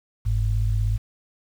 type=tone pair together; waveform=sine; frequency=48.75 / 105.4 Hz; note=G1 / G#2; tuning=-9 / +26 cents; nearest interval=octave + minor second; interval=1335 cents; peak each=-22 dBFS; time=0.25-0.98 s; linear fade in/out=20 ms; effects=8-bit